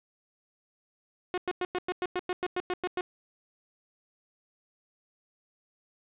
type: tone bursts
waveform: sawtooth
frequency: 362.1 Hz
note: F#4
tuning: 37 cents flat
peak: -24 dBFS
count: 13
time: 1.34-3.009 s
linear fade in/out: 0 ms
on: 37 ms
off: 99 ms
effects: resampled to 8000 Hz + 10-bit

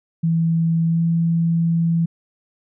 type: tone with pitch glide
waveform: sine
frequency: 164.81 to 166.72 Hz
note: E3 to E3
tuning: 0 to +20 cents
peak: -15 dBFS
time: 0.23-2.06 s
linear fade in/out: 10 ms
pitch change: +20 cents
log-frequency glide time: 0.87-1.01 s
effects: none

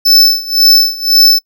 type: tone with tremolo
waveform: square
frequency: 5274 Hz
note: E8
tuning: in tune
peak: -3 dBFS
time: 0.05-1.39 s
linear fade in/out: 10 ms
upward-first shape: sine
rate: 1.9 Hz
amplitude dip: 90%
effects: noise-tail reverb RT60 0.1 s tail -24 dB re dry

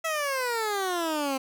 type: exponential sweep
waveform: 15% pulse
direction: down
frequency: 659.3 to 261.6 Hz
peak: -20 dBFS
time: 0.04-1.38 s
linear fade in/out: 10 ms
effects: none

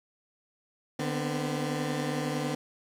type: tone cluster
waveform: 20% pulse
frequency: 149.6 / 245.7 / 256.6 Hz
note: D3 / B3 / C4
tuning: +32 / -9 / -34 cents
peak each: -27 / -31 / -29 dBFS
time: 0.99-2.55 s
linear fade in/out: 5 ms
effects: low-pass 11000 Hz 12 dB/octave + 10-bit

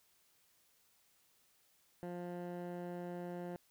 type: tone with low-pass filter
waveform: 15% pulse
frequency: 176 Hz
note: F3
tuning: 14 cents sharp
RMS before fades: -44 dBFS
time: 2.03-3.56 s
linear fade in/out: 0 ms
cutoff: 1300 Hz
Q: 0.6
effects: white hiss -72 dBFS RMS until 3.7 s

